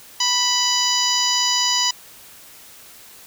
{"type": "harmonic tone with a mistuned harmonic", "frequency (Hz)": 984, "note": "B5", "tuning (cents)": -7, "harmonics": [1, 2, 3, 4, 5, 6, 7], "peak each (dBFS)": [-25, -29, -23, -27, -21, -25, -26], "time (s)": [0.2, 1.91], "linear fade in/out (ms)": 5, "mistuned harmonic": 3, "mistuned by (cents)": 17, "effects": ["white hiss -44 dBFS RMS until 3.26 s"]}